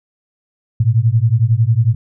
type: beating tone pair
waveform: sine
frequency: 108.7 / 119.7 Hz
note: A2 / A#2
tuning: -21 / +46 cents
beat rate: 11 Hz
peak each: -13 dBFS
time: 0.8-1.95 s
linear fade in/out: 5 ms
effects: none